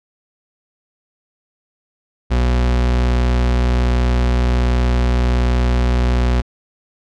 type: tone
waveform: 40% pulse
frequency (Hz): 61.3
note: B1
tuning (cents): -12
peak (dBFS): -12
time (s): 2.3-6.42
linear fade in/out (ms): 20
effects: low-pass 5000 Hz 12 dB/octave